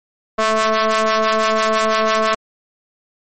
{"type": "ring-modulated tone", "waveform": "sawtooth", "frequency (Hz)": 220, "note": "A3", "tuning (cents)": 0, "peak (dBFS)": -7, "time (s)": [0.38, 2.35], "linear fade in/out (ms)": 10, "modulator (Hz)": 877, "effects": ["MP3 32 kbps"]}